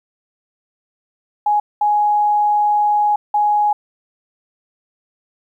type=tone bursts at uneven times; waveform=sine; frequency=834 Hz; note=G#5; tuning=7 cents sharp; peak=-12 dBFS; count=3; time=1.46-1.6 / 1.81-3.16 / 3.34-3.73 s; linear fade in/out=5 ms; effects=9-bit